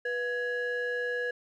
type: ring-modulated tone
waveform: triangle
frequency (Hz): 591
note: D5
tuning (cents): +11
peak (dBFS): -24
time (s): 0.05-1.31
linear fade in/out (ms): 5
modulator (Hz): 1080
effects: none